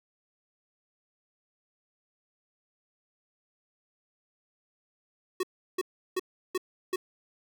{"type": "tone bursts", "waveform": "square", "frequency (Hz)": 370, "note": "F#4", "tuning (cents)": 0, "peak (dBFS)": -27, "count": 5, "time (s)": [5.4, 6.96], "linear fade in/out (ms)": 5, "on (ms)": 32, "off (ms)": 350, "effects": []}